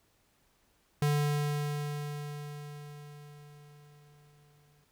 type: tone with exponential decay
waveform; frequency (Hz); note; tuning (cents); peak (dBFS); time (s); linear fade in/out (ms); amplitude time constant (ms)
square; 146.83; D3; 0; -25; 1.02-4.84; 2; 830
effects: pink hiss -70 dBFS RMS until 4.91 s